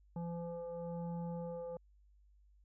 sine tone with frequency modulation, 170 Hz, F3, 46 cents flat, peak -39 dBFS, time 0.16-1.77 s, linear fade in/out 2 ms, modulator 341 Hz, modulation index 1.5, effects added 50 Hz sine -63 dBFS peak until 2.64 s

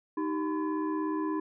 sine tone with frequency modulation, 311.1 Hz, D#4, in tune, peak -28 dBFS, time 0.17-1.4 s, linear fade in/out 5 ms, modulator 699 Hz, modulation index 0.87, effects none

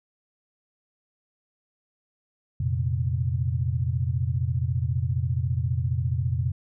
sine chord, F suspended fourth, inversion none, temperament equal with one note detuned, 87.31 / 116.54 / 131.27 Hz, F2 / Bb2 / C3, 0 / 0 / +6 cents, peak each -27 dBFS, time 2.6-6.52 s, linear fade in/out 5 ms, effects none

